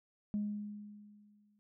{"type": "tone with exponential decay", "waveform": "sine", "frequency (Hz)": 207.7, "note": "G#3", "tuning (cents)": 0, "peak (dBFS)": -30, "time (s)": [0.34, 1.59], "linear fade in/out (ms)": 0, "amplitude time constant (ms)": 270, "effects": ["tanh soft clip ceiling -28 dBFS"]}